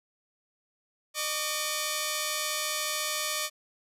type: tone pair together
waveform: 5% pulse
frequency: 608.5 / 1143 Hz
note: D#5 / D6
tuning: -39 / -47 cents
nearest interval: major seventh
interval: 1092 cents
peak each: -20 / -20 dBFS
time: 1.14-3.5 s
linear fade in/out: 50 ms
effects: resampled to 32000 Hz